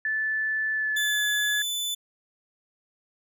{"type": "tone with pitch glide", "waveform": "sine", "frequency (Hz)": [1748, 1693.3], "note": ["A6", "G#6"], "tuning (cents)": [-12, 33], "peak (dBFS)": -24, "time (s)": [0.05, 1.62], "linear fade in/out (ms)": 2, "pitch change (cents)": -55, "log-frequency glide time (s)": [0.73, 1.27]}
{"type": "tone", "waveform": "sawtooth", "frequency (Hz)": 3500, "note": "A7", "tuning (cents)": -10, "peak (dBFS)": -24, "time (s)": [0.96, 1.95], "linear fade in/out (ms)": 10}
{"effects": []}